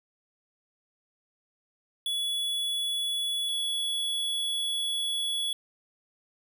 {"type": "tone pair in turn", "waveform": "square", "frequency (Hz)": [3400, 3385], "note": ["G#7", "G#7"], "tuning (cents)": [40, 32], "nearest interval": "unison", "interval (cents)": 8, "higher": "first", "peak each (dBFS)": -28, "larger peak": "neither", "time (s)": [[2.06, 3.49], [3.49, 5.53]], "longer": "second", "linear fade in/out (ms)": 2, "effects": []}